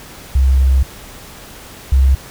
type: tone pair in turn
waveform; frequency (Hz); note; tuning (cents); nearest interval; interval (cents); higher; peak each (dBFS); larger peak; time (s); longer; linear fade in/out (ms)
sine; 66.1 / 66.48; C2 / C2; +18 / +28; unison; 10; second; -8 / -7; second; 0.35-0.83 / 1.92-2.15; first; 5
effects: pink hiss -36 dBFS RMS until 2.3 s